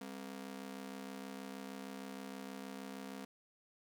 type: ring-modulated tone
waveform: sawtooth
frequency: 232.6 Hz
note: A#3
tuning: 4 cents flat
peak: -38 dBFS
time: 0.01-3.25 s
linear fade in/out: 2 ms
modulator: 33.2 Hz
effects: none